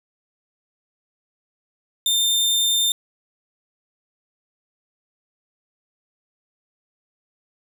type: tone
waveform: sawtooth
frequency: 3610 Hz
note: A7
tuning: 44 cents sharp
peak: -14 dBFS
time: 2.06-2.92 s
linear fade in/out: 2 ms
effects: none